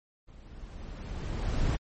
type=noise with level ramp; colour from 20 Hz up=brown; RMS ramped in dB=-51 to -25 dBFS; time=0.27-1.77 s; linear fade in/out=20 ms; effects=MP3 32 kbps